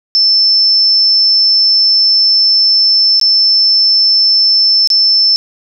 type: tone with dropouts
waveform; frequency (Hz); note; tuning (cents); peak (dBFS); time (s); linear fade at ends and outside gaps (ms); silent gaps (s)
sine; 5300; E8; +9; -6; 0.15-5.36; 0; 3.198-3.213 / 4.874-4.902
effects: none